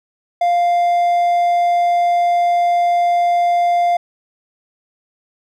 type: tone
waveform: triangle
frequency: 698.5 Hz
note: F5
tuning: in tune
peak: -10 dBFS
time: 0.41-3.97 s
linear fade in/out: 5 ms
effects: none

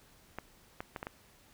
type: clicks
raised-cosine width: 0.5 ms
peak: -23 dBFS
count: 5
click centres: 0.386 / 0.805 / 0.962 / 1.029 / 1.069 s
effects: pink hiss -62 dBFS RMS until 1.53 s

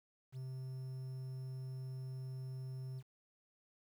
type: tone with quantisation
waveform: triangle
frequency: 130.2 Hz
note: C3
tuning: 8 cents flat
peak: -40 dBFS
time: 0.32-3.03 s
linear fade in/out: 50 ms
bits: 11
effects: none

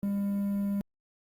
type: tone with quantisation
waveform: triangle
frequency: 200.5 Hz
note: G3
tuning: 39 cents sharp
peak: -25 dBFS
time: 0.03-0.81 s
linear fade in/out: 0 ms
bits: 9
effects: Opus 48 kbps

